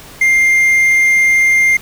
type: tone with quantisation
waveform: triangle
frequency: 2106 Hz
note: C7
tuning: 11 cents sharp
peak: -6 dBFS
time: 0.21-1.77 s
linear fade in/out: 5 ms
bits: 6
effects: pink hiss -36 dBFS RMS until 1.81 s